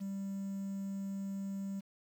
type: tone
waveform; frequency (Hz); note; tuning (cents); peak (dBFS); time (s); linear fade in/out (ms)
triangle; 196; G3; 0; -34; 0-1.81; 20
effects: tanh soft clip ceiling -30 dBFS + 10-bit